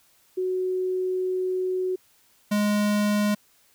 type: tone pair in turn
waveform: sine / square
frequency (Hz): 370 / 207.7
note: F#4 / G#3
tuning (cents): 0 / 0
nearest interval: minor seventh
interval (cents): 1000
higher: first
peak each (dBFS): -23 / -21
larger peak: second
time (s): 0.37-1.96 / 2.51-3.35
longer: first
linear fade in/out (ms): 10
effects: white hiss -61 dBFS RMS until 3.74 s